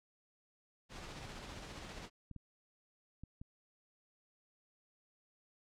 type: noise with tremolo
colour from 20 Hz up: pink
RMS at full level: -47 dBFS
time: 0.89-2.1 s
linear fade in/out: 50 ms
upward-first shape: square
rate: 15 Hz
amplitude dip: 25%
type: clicks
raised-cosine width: 5 ms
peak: -36 dBFS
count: 4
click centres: 2.313 / 2.363 / 3.236 / 3.415 s
effects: low-pass 6000 Hz 12 dB/octave